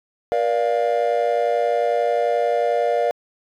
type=chord; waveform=triangle; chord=Bb major; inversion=none; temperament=equal with one note detuned; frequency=476 / 587.3 / 698.5 Hz; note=Bb4 / D5 / F5; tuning=+36 / 0 / 0 cents; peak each=-19 dBFS; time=0.32-3.11 s; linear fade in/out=0 ms; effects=tanh soft clip ceiling -8 dBFS